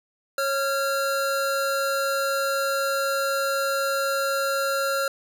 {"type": "tone pair together", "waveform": "square", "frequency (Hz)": [548, 1380], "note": ["C#5", "F6"], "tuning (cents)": [-20, -21], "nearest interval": "octave + major third", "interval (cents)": 1599, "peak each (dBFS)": -26, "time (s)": [0.38, 5.08], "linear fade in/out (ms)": 2, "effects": []}